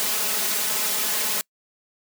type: noise with comb filter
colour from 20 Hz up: white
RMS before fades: -24 dBFS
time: 0-1.41 s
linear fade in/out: 0 ms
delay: 4.7 ms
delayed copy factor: +1
effects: noise-tail reverb RT60 0.1 s tail -26 dB re dry + high-pass 200 Hz 12 dB/octave